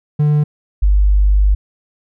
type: tone pair in turn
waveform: triangle / sine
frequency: 149 / 49.86 Hz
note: D3 / G1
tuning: +25 / +30 cents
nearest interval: octave + perfect fifth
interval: 1895 cents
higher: first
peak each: -8 dBFS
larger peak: neither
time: 0.19-0.44 / 0.82-1.55 s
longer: second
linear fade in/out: 10 ms
effects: none